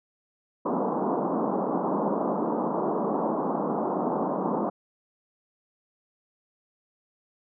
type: band-pass noise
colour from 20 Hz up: pink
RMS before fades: -27 dBFS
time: 0.65-4.7 s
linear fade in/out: 10 ms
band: 180 to 1100 Hz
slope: 48 dB/octave
effects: none